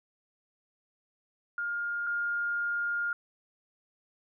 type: tone pair in turn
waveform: sine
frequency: 1413 / 1413 Hz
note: F6 / F6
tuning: +20 / +20 cents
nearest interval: unison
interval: 0 cents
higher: neither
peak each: -30 / -28 dBFS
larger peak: second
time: 1.58-2.07 / 2.07-3.13 s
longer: second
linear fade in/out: 2 ms
effects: none